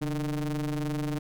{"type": "ring-modulated tone", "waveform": "square", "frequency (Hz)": 76.8, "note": "D#2", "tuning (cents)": -22, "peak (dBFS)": -26, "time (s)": [0.01, 1.19], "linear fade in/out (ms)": 10, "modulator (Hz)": 219, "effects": []}